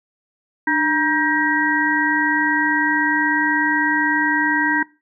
harmonic tone with a mistuned harmonic, 316.6 Hz, D#4, 30 cents sharp, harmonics 1 / 3 / 5 / 6, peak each -21 / -21 / -21 / -21 dBFS, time 0.67-4.83 s, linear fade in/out 5 ms, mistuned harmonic 1, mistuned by -97 cents, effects noise-tail reverb RT60 0.3 s tail -21 dB re dry

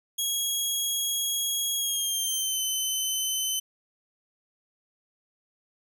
15% pulse tone with pitch glide, 3308 to 3051 Hz, G#7 to G7, -8 to -48 cents, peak -19 dBFS, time 0.18-3.6 s, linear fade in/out 10 ms, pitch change -140 cents, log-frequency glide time 1.77-2.61 s, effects none

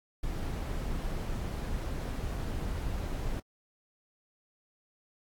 brown noise, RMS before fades -34 dBFS, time 0.23-3.4 s, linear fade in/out 5 ms, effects AAC 64 kbps

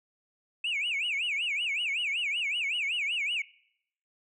sine tone with vibrato, 2535 Hz, D#7, 32 cents sharp, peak -26 dBFS, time 0.64-3.42 s, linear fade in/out 5 ms, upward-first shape sine, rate 5.3 Hz, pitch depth 260 cents each way, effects noise-tail reverb RT60 0.7 s tail -22 dB re dry + tanh soft clip ceiling -25 dBFS

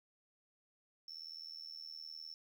triangle tone with amplitude modulation, 5400 Hz, E8, 41 cents sharp, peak -40 dBFS, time 1.08-2.34 s, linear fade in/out 2 ms, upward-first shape sine, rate 79.6 Hz, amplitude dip 95%, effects tanh soft clip ceiling -41 dBFS + 12-bit

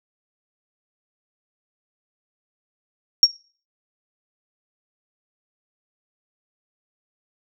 sine tone with exponential decay, 5560 Hz, F8, 9 cents flat, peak -3 dBFS, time 3.23-3.32 s, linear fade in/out 1 ms, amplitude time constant 18 ms, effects noise-tail reverb RT60 0.4 s tail -20 dB re dry + tanh soft clip ceiling -2 dBFS

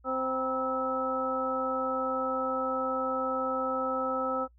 harmonic tone with a mistuned harmonic, 260.8 Hz, C4, 5 cents flat, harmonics 1 / 2 / 3 / 4 / 5, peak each -36 / -32 / -37 / -42 / -31 dBFS, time 0.04-4.48 s, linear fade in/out 50 ms, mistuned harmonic 4, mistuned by -140 cents, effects noise-tail reverb RT60 0.1 s tail -21 dB re dry + added 59 Hz sine -57 dBFS peak until 4.58 s

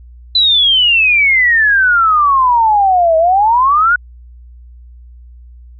sine exponential two-way sweep, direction down then up, 4036 to 634 to 1484 Hz, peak -7 dBFS, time 0.35-3.96 s, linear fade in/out 5 ms, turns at 3.17 s, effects added 60 Hz sine -34 dBFS peak until 5.79 s

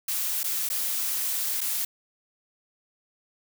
blue noise with dropouts, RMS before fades -28 dBFS, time 0.08-1.85 s, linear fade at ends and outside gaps 5 ms, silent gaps 0.433-0.441 / 0.69-0.7 / 1.607-1.613 s, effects none

